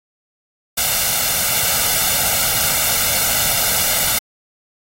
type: noise with comb filter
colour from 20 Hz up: white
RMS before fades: -17 dBFS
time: 0.77-4.19 s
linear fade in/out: 10 ms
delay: 1.4 ms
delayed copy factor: +0.7
effects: AAC 48 kbps